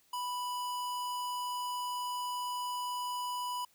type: tone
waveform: square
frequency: 987.8 Hz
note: B5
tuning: in tune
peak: -35 dBFS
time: 0.13-3.65 s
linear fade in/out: 5 ms
effects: white hiss -68 dBFS RMS until 3.74 s